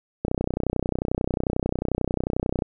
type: click train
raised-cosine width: 2 ms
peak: -10 dBFS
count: 75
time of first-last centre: 0.25-2.622 s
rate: 31.2 Hz
effects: none